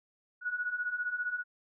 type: beating tone pair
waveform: sine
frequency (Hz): 1453 / 1468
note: F#6 / F#6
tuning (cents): -32 / -14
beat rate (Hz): 15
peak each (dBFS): -37 / -33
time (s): 0.41-1.44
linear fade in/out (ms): 50
effects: none